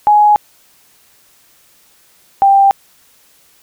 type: tone pair in turn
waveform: sine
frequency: 836 / 789.1 Hz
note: G#5 / G5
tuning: +11 / +11 cents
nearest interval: minor second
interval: 100 cents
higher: first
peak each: -5 dBFS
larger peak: neither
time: 0.07-0.36 / 2.42-2.71 s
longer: neither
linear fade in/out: 0 ms
effects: white hiss -50 dBFS RMS until 3.62 s

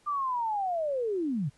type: linear sweep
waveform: sine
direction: down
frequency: 1200 to 123.47 Hz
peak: -27 dBFS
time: 0.06-1.5 s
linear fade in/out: 20 ms
effects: pink hiss -64 dBFS RMS until 1.57 s + resampled to 24000 Hz

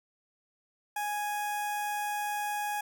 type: tone with notch filter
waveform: sawtooth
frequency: 830.6 Hz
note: G#5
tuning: in tune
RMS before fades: -33 dBFS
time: 0.96-2.81 s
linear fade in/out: 5 ms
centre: 4200 Hz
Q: 1.3
effects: none

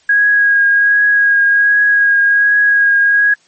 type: tone with vibrato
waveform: sine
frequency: 1645 Hz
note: G#6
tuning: 17 cents flat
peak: -7 dBFS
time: 0.09-3.34 s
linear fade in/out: 5 ms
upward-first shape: triangle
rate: 1.3 Hz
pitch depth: 20 cents each way
effects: white hiss -52 dBFS RMS until 3.47 s + MP3 32 kbps

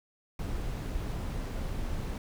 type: noise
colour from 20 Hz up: brown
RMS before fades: -34 dBFS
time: 0.39-2.18 s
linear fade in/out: 2 ms
effects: none

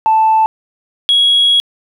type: tone pair in turn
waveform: sine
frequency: 880 / 3322 Hz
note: A5 / G#7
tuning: 0 / 0 cents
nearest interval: octave + major seventh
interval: 2300 cents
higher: second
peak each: -6 dBFS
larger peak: neither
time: 0.06-0.46 / 1.09-1.6 s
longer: second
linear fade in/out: 0 ms
effects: tanh soft clip ceiling -4 dBFS + 8-bit

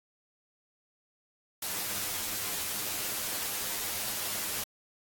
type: noise with comb filter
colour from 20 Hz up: white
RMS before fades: -34 dBFS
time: 1.62-4.64 s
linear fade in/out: 5 ms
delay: 9.8 ms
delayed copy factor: +0.6
effects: AAC 64 kbps

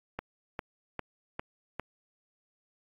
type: click train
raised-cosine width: 0.5 ms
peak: -19 dBFS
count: 5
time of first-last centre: 0.19-1.796 s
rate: 2.49 Hz
effects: AAC 32 kbps

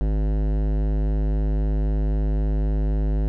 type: tone with hard clipping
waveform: sine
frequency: 51.91 Hz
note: G#1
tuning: in tune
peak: -21 dBFS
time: 0.01-3.28 s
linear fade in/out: 0 ms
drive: 17 dB
effects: none

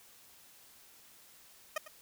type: tone with echo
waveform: 15% pulse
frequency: 618 Hz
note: D#5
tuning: 12 cents flat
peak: -25 dBFS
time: 1.76-1.78 s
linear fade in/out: 5 ms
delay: 100 ms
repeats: 1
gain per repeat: -15 dB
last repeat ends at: 1.88 s
effects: white hiss -59 dBFS RMS until 2.01 s

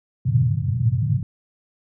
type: band-pass noise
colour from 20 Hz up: white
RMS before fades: -20 dBFS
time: 0.25-1.23 s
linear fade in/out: 2 ms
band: 100 to 140 Hz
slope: 48 dB/octave
effects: none

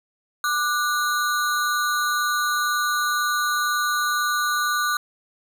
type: ring-modulated tone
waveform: square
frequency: 1330 Hz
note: E6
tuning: 15 cents sharp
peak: -18 dBFS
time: 0.44-4.97 s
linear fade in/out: 2 ms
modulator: 139 Hz
effects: none

